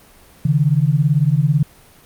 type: beating tone pair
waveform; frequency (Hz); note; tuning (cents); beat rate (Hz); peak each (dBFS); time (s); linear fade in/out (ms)
sine; 138.59 / 156.59; C#3 / D#3; 0 / +11; 18; -15 / -15; 0.45-1.63; 5
effects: pink hiss -47 dBFS RMS until 2.05 s + Opus 32 kbps